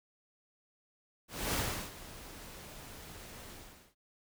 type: noise with ADSR envelope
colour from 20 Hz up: pink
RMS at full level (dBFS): -32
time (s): 1.28-3.95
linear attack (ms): 260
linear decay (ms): 370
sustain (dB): -17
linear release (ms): 450
effects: none